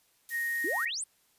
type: noise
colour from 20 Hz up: violet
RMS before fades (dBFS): -40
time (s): 0.29-0.85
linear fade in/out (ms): 0
type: tone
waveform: sine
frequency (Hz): 1864.7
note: A#6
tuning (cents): 0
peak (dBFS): -29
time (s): 0.3-0.91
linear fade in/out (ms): 50
type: exponential sweep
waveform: sine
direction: up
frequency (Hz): 284.9 to 9956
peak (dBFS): -32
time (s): 0.64-1.04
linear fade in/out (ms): 5
effects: white hiss -68 dBFS RMS until 1.38 s + resampled to 32000 Hz